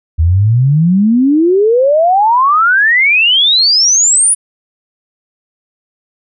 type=exponential sweep; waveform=sine; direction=up; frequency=77 to 10000 Hz; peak=-6 dBFS; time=0.18-4.35 s; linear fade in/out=20 ms; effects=none